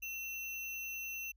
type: tone with sample-and-hold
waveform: sine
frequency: 2705 Hz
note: E7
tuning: 44 cents sharp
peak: -39 dBFS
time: 0.02-1.32 s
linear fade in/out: 10 ms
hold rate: 8820 Hz
effects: added 50 Hz sine -64 dBFS peak until 1.36 s

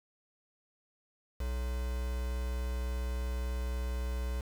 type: tone with quantisation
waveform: triangle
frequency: 61.74 Hz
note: B1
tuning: in tune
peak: -30 dBFS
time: 1.4-4.41 s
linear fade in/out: 5 ms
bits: 7
effects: none

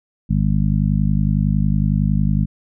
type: harmonic tone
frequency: 50.9 Hz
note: G#1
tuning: 34 cents flat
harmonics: 1 / 2 / 3 / 4 / 5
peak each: -20 / -23 / -18 / -20 / -29 dBFS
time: 0.29-2.46 s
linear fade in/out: 20 ms
effects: none

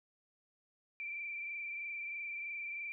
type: tone with frequency modulation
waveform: sine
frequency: 2349 Hz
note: D7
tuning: in tune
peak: -39 dBFS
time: 1-2.92 s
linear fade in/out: 0 ms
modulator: 23.1 Hz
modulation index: 2
effects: none

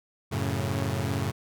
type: chord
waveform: sawtooth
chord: F# minor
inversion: none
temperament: equal with one note detuned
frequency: 92.5 / 110 / 137.24 Hz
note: F#2 / A2 / C#3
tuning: 0 / 0 / -17 cents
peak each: -27 dBFS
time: 0.31-1.32 s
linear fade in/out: 20 ms
effects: none

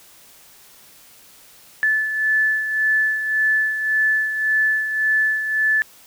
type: beating tone pair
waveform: sine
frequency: 1740 / 1741.8 Hz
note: A6 / A6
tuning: -20 / -18 cents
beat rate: 1.8 Hz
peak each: -17 / -25 dBFS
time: 1.83-5.82 s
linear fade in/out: 0 ms
effects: white hiss -48 dBFS RMS until 6.06 s

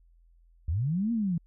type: linear two-way sweep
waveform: sine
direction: up then down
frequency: 68.1 to 238.6 to 160.4 Hz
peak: -25 dBFS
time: 0.68-1.38 s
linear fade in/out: 5 ms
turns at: 1.12 s
effects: added 42 Hz sine -57 dBFS peak until 1.46 s

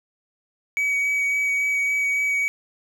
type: tone with vibrato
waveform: triangle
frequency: 2267 Hz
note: C#7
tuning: 38 cents sharp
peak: -18 dBFS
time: 0.77-2.48 s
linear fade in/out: 0 ms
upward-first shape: sine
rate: 3.6 Hz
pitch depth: 10 cents each way
effects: none

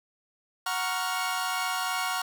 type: chord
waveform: sawtooth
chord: Gb major seventh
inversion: none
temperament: equal with one note detuned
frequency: 740 / 939.4 / 1108.7 / 1396.9 Hz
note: Gb5 / Bb5 / Db6 / F6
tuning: 0 / +13 / 0 / 0 cents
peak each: -29 / -32 / -29 / -29 dBFS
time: 0.66-2.22 s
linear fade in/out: 5 ms
effects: none

